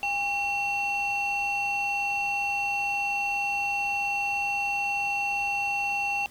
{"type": "tone pair together", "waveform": "sine", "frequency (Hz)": [806, 2719], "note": ["G5", "F7"], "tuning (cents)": [48, -47], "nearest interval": "octave + major sixth", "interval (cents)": 2105, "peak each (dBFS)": [-27, -25], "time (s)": [0.03, 6.26], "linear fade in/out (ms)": 0, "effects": ["tanh soft clip ceiling -22 dBFS", "pink hiss -51 dBFS RMS until 6.3 s"]}